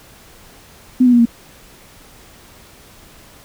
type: tone with pitch steps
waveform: sine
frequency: 253.3 / 246.4 / 239.6 / 233.1 Hz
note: B3 / B3 / A#3 / A#3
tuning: +44 / -4 / +48 / 0 cents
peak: -7 dBFS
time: 1-1.256 s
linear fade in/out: 10 ms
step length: 64 ms
effects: pink hiss -44 dBFS RMS until 3.44 s